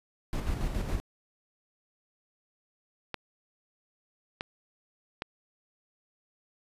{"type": "noise with tremolo", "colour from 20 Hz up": "brown", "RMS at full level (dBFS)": -30, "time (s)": [0.33, 1], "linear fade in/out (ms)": 0, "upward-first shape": "square", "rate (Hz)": 7.2, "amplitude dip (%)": 40}
{"type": "clicks", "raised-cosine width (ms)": 0.3, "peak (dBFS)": -17, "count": 3, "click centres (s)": [3.143, 4.409, 5.221]}
{"effects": ["resampled to 32000 Hz"]}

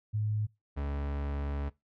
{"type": "tone pair in turn", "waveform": ["sine", "40% pulse"], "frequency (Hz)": [106.5, 71.08], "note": ["G#2", "C#2"], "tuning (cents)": [44, 44], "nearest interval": "perfect fifth", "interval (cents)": 700, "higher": "first", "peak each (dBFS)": [-28, -31], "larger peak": "first", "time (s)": [[0.13, 0.47], [0.76, 1.7]], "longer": "second", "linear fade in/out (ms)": 20, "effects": ["noise-tail reverb RT60 0.2 s tail -20 dB re dry", "low-pass 2000 Hz 12 dB/octave"]}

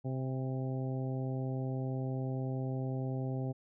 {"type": "harmonic tone with a mistuned harmonic", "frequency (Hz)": 130.81, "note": "C3", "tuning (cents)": 0, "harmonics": [1, 2, 3, 4, 5, 6], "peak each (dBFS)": [-34, -40, -44, -46, -48, -50], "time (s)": [0.04, 3.53], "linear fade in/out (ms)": 20, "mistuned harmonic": 6, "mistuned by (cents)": 23, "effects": []}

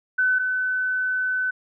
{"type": "tone pair in turn", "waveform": "sine", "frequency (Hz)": [1510, 1510], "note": ["F#6", "F#6"], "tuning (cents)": [35, 35], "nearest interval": "unison", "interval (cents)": 0, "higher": "neither", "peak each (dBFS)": [-17, -21], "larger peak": "first", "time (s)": [[0.18, 0.39], [0.39, 1.51]], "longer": "second", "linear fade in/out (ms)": 10, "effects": []}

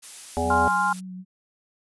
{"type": "noise", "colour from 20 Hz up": "blue", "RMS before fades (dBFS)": -38, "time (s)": [0.02, 1.01], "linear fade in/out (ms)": 20}
{"type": "harmonic tone", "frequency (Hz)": 83.1, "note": "E2", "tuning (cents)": 15, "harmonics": [1, 3, 5, 7, 9, 10], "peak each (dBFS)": [-29, -29, -29, -29, -29, -29], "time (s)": [0.37, 0.68], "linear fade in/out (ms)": 0}
{"type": "tone with vibrato", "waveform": "sine", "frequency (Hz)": 185, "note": "F#3", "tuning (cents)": 0, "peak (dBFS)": -34, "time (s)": [0.42, 1.25], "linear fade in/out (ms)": 50, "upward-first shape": "triangle", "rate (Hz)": 5.2, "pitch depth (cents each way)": 22}
{"type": "chord", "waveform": "sine", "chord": "F minor", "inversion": "first", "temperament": "equal", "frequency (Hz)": [830.6, 1046.5, 1396.9], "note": ["Ab5", "C6", "F6"], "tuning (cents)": [0, 0, 0], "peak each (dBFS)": -24, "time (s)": [0.5, 0.93], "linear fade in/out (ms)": 5}
{"effects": ["resampled to 24000 Hz"]}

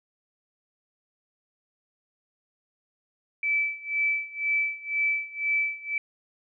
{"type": "tone with tremolo", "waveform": "sine", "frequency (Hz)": 2313, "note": "D7", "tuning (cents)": -27, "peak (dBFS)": -21, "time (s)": [3.43, 5.98], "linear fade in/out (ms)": 2, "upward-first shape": "sine", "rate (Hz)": 2, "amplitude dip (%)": 90, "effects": []}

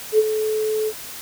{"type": "tone with ADSR envelope", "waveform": "sine", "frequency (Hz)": 432.8, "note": "A4", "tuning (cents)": -29, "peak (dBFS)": -9, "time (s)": [0.12, 0.93], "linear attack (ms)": 67, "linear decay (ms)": 36, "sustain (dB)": -10, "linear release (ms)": 54, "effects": ["white hiss -35 dBFS RMS until 1.21 s"]}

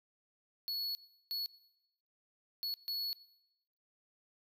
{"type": "tone bursts at uneven times", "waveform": "square", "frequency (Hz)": 4386, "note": "C#8", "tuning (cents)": -19, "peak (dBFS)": -36, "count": 4, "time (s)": [[0.68, 0.95], [1.31, 1.46], [2.63, 2.74], [2.88, 3.13]], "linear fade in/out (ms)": 0, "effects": ["noise-tail reverb RT60 0.9 s tail -20 dB re dry"]}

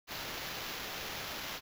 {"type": "noise with sample-and-hold", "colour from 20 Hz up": "blue", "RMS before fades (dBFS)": -41, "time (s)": [0.07, 1.61], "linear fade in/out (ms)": 50, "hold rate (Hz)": 8820, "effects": []}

